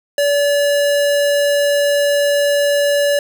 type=tone; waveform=square; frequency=574 Hz; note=D5; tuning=40 cents flat; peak=-13 dBFS; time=0.18-3.19 s; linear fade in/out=2 ms; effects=none